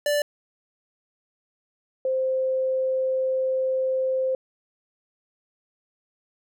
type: tone pair in turn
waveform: square / sine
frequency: 586 / 522.1 Hz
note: D5 / C5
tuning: -4 / -4 cents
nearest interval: major second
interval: 200 cents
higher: first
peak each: -21 dBFS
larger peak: neither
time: 0.06-0.22 / 2.05-4.35 s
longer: second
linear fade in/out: 2 ms
effects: none